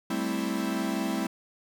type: chord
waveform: 45% pulse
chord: A minor seventh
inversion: third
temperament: equal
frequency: 196 / 220 / 261.6 / 329.6 Hz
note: G3 / A3 / C4 / E4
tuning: 0 / 0 / 0 / 0 cents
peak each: -33 dBFS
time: 0.1-1.27 s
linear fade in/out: 5 ms
effects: none